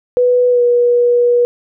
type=tone with pitch glide; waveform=sine; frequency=493.9 to 483.2 Hz; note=B4 to B4; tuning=0 to -38 cents; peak=-8 dBFS; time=0.17-1.45 s; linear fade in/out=0 ms; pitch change=-38 cents; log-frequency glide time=0.5-0.62 s; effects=none